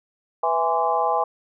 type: harmonic tone with a mistuned harmonic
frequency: 164.81 Hz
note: E3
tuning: in tune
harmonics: 3 / 4 / 5 / 6 / 7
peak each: -27 / -25 / -22 / -25 / -29 dBFS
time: 0.43-1.24 s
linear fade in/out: 5 ms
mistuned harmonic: 6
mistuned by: +82 cents
effects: none